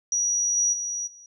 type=tone with level steps; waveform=sine; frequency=5800 Hz; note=F#8; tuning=35 cents flat; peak=-21 / -19 / -27 / -45 dBFS; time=0.12-1.26 s; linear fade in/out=2 ms; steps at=0.56 / 0.72 / 1.06 s; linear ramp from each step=20 ms; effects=none